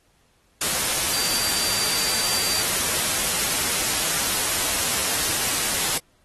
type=tone in noise; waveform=sine; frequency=4699 Hz; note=D8; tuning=in tune; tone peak=-28 dBFS; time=1.13-2.62 s; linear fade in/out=5 ms; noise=white; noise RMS=-23 dBFS; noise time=0.61-5.98 s; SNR=-8 dB; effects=pink hiss -63 dBFS RMS until 6.24 s + AAC 32 kbps